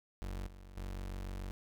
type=tone with level steps; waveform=35% pulse; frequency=46.84 Hz; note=F#1; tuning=22 cents sharp; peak=-37 / -49 / -38 dBFS; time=0.22-1.51 s; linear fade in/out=0 ms; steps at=0.47 / 0.77 s; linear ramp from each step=2 ms; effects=none

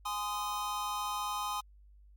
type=chord; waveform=square; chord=Ab major; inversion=none; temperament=equal with one note detuned; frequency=830.6 / 1030.9 / 1244.5 Hz; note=Ab5 / C6 / Eb6; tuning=0 / -26 / 0 cents; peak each=-40 / -38 / -39 dBFS; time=0.05-1.61 s; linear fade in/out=10 ms; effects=added 50 Hz sine -55 dBFS peak until 2.16 s + Opus 48 kbps

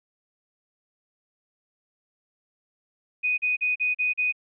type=tone bursts; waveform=sine; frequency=2489 Hz; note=D#7; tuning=in tune; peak=-21 dBFS; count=6; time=3.23-4.325 s; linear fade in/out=20 ms; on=150 ms; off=39 ms; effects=none

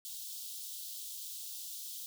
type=high-pass noise; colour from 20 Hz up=white; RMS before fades=-44 dBFS; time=0.05-2.06 s; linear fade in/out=0 ms; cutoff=3200 Hz; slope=48 dB/octave; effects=none

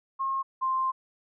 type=tone pair in turn; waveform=sine; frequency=1076 / 1049 Hz; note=C6 / C6; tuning=+48 / +4 cents; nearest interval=unison; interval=44 cents; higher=first; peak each=-26 / -24 dBFS; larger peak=second; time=0.19-0.43 / 0.61-0.92 s; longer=second; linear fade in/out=20 ms; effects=none

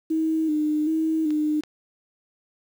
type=tone with vibrato; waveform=sine; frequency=311.1 Hz; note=D#4; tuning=in tune; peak=-20 dBFS; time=0.1-1.61 s; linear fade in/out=10 ms; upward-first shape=square; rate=1.3 Hz; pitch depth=42 cents each way
type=clicks; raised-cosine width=0.2 ms; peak=-25 dBFS; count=2; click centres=1.306 / 1.636 s
effects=8-bit

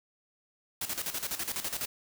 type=noise with tremolo; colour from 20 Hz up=white; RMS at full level=-33 dBFS; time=0.81-1.86 s; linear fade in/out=5 ms; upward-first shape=square; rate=12 Hz; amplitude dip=70%; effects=none

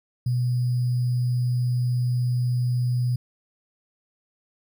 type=tone with sample-and-hold; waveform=sine; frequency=123.47 Hz; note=B2; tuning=in tune; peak=-20 dBFS; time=0.26-3.16 s; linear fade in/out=5 ms; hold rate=4900 Hz; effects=none

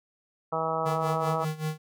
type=harmonic tone; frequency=161.2 Hz; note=E3; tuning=38 cents flat; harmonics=1 / 2 / 3 / 4 / 5 / 6 / 7 / 8; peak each=-37 / -43 / -33 / -32 / -33 / -35 / -35 / -33 dBFS; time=0.52-1.45 s; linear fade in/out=10 ms
type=tone with tremolo; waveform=square; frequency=155.56 Hz; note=D#3; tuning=in tune; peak=-27 dBFS; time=0.85-1.78 s; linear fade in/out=20 ms; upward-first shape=sine; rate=5.2 Hz; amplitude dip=85%
effects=none

